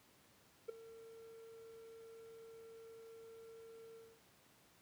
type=tone with ADSR envelope; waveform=triangle; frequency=453.6 Hz; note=A#4; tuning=47 cents flat; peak=-35 dBFS; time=0.68-4.21 s; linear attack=14 ms; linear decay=7 ms; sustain=-17 dB; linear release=250 ms; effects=pink hiss -68 dBFS RMS until 4.81 s + high-pass 100 Hz 12 dB/octave